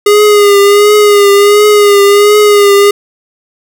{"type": "tone with vibrato", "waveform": "square", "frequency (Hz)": 410.3, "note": "G#4", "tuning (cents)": -21, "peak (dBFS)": -3, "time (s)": [0.06, 2.91], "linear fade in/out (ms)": 5, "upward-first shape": "triangle", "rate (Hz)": 1.4, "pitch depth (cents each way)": 47, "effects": []}